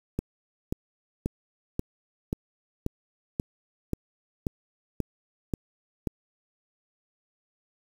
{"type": "click train", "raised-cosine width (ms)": 3, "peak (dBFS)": -14, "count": 12, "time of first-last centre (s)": [0.19, 6.072], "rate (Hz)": 1.87, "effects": ["7-bit"]}